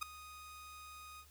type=tone with ADSR envelope; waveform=sawtooth; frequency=1244.5 Hz; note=D#6; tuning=in tune; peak=-29 dBFS; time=0.01-1.26 s; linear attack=16 ms; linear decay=3 ms; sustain=-18 dB; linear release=66 ms; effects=added 72 Hz sine -62 dBFS peak until 1.3 s + white hiss -65 dBFS RMS until 1.3 s